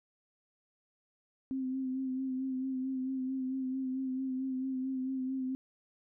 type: tone with vibrato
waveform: sine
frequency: 261.6 Hz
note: C4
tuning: in tune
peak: -32 dBFS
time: 1.51-5.55 s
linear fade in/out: 0 ms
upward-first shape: sine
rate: 4.5 Hz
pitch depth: 30 cents each way
effects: none